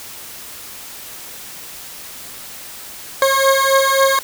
20% pulse beating tone pair, 539 / 542.7 Hz, C#5 / C#5, -49 / -37 cents, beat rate 3.7 Hz, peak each -10 dBFS, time 3.22-4.19 s, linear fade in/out 2 ms, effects white hiss -34 dBFS RMS until 4.23 s

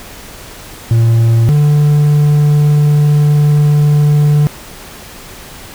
triangle tone pair in turn, 114.9 / 147.7 Hz, A#2 / D3, -25 / +10 cents, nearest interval major third, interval 435 cents, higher second, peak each -4 dBFS, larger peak neither, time 0.91-1.49 / 1.49-4.47 s, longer second, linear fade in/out 0 ms, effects pink hiss -32 dBFS RMS until 5.74 s

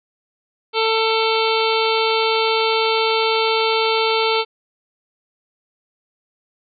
harmonic tone, 446 Hz, A4, 23 cents sharp, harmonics 1 / 2 / 3 / 5 / 6 / 7 / 8 / 9 / 10, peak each -19 / -22 / -24 / -26 / -27 / -27 / -28 / -29 / -29 dBFS, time 0.73-4.45 s, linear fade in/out 50 ms, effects none

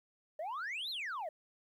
sine exponential two-way sweep, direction up then down, 587.3 to 4285 to 587.3 Hz, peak -35 dBFS, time 0.39-1.29 s, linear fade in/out 5 ms, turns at 0.9 s, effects tanh soft clip ceiling -36 dBFS + 12-bit

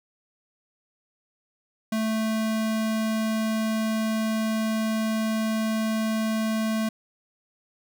square tone, 220 Hz, A3, in tune, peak -24 dBFS, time 1.92-6.89 s, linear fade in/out 5 ms, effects none

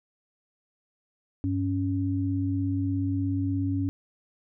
sine tone pair together, 98.2 / 277.8 Hz, G2 / C#4, +4 / +4 cents, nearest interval octave + tritone, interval 1800 cents, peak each -27 dBFS, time 1.44-3.89 s, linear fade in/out 0 ms, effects none

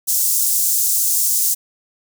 pink high-pass noise, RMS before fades -17 dBFS, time 0.07-1.55 s, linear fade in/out 20 ms, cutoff 6700 Hz, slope 24 dB/octave, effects none

